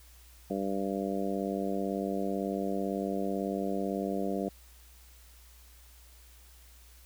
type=harmonic tone; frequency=98 Hz; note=G2; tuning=in tune; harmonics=2 / 3 / 4 / 5 / 6 / 7; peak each=-34 / -36 / -37 / -38 / -39 / -39 dBFS; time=0.5-4.49 s; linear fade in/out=5 ms; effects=added 60 Hz sine -54 dBFS peak until 7.05 s + white hiss -59 dBFS RMS until 7.05 s